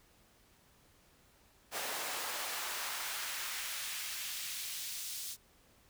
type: noise with high-pass filter sweep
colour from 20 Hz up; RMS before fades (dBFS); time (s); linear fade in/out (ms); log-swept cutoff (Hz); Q
pink; -40; 1.71-5.37; 50; 520 to 4800; 0.82
effects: pink hiss -66 dBFS RMS until 5.89 s